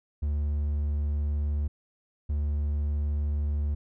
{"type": "tone pair in turn", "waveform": "triangle", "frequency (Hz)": [73.42, 73.42], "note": ["D2", "D2"], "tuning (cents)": [0, 0], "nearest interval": "unison", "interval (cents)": 0, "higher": "neither", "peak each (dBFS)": -23, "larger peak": "neither", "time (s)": [[0.22, 1.68], [2.29, 3.75]], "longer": "neither", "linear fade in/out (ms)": 10, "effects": []}